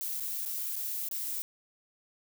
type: noise with dropouts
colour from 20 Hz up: violet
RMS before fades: -35 dBFS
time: 0.01-1.42 s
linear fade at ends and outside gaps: 0 ms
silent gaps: 0.199-0.206 / 0.452-0.459 / 0.757-0.763 / 1.087-1.112 s
effects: none